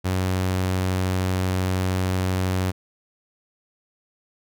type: tone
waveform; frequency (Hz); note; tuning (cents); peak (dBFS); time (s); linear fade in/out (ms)
sawtooth; 92.9; F#2; +7; -17; 0.04-2.72; 20
effects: none